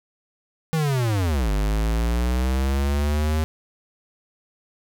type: linear two-way sweep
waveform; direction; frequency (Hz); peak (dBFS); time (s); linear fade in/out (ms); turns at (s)
square; down then up; 164.5 to 49.28 to 79.1; -20; 0.73-3.44; 0; 1.51
effects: none